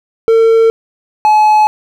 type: tone pair in turn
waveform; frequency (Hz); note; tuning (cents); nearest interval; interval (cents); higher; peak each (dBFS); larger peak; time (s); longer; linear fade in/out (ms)
triangle; 452.3 / 853.8; A4 / G#5; +48 / +48; major seventh; 1100; second; -3; neither; 0.28-0.7 / 1.25-1.67; neither; 0
effects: none